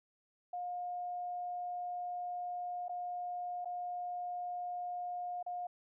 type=tone with dropouts; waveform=sine; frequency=713 Hz; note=F5; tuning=36 cents sharp; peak=-37 dBFS; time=0.53-5.67 s; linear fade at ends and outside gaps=5 ms; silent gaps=2.883-2.893 / 3.647-3.655 / 5.428-5.463 s; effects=none